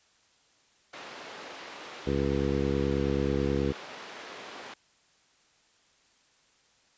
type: band-pass noise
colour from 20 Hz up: pink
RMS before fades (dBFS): -44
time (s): 0.93-4.74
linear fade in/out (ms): 5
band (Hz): 410 to 4000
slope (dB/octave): 12
type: harmonic tone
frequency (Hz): 69.3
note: C#2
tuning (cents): 0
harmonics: 1 / 2 / 3 / 4 / 5 / 6 / 7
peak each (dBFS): -33 / -33 / -33 / -33 / -33 / -33 / -33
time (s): 2.06-3.73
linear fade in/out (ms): 20
effects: white hiss -65 dBFS RMS until 6.97 s + resampled to 16000 Hz